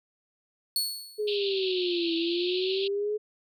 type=tone with exponential decay; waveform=sawtooth; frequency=4401 Hz; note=C#8; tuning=13 cents flat; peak=-20 dBFS; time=0.76-1.36 s; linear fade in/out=1 ms; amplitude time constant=130 ms
type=exponential two-way sweep; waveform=sine; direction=down then up; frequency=427.2 to 329.6 to 427.2 Hz; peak=-26 dBFS; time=1.18-3.18 s; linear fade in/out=20 ms; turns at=2.15 s
type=band-pass noise; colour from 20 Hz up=white; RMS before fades=-34 dBFS; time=1.27-2.88 s; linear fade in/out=10 ms; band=2600 to 4400 Hz; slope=96 dB/octave
effects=none